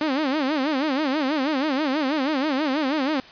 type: tone with vibrato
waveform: sawtooth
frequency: 285.5 Hz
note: D4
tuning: 49 cents flat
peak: -17 dBFS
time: 0.01-3.2 s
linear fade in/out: 2 ms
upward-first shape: sine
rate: 6.2 Hz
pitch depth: 180 cents each way
effects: white hiss -45 dBFS RMS until 3.31 s + resampled to 11025 Hz